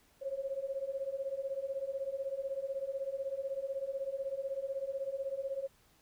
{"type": "beating tone pair", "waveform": "sine", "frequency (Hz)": [533, 549], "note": ["C5", "C#5"], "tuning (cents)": [32, -17], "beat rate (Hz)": 16, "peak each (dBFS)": [-39, -37], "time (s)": [0.21, 5.68], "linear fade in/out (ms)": 20, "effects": ["pink hiss -67 dBFS RMS until 6.01 s"]}